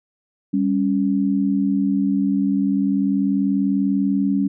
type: tone pair together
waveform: sine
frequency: 197.69 / 278 Hz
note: G3 / C#4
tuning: +15 / +5 cents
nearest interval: tritone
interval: 590 cents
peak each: -19 dBFS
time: 0.53-4.48 s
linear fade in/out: 10 ms
effects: none